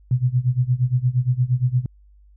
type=tone with tremolo; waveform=sine; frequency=125.4 Hz; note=B2; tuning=27 cents sharp; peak=-13 dBFS; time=0.11-1.86 s; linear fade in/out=2 ms; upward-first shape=sine; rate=8.6 Hz; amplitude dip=90%; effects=added 50 Hz sine -48 dBFS peak until 2.36 s